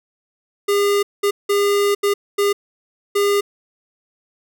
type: tone bursts at uneven times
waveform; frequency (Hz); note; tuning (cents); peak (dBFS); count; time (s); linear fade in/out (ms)
square; 405.1; G#4; -43; -15; 6; 0.68-1.03 / 1.23-1.31 / 1.49-1.95 / 2.03-2.14 / 2.38-2.53 / 3.15-3.41; 10
effects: none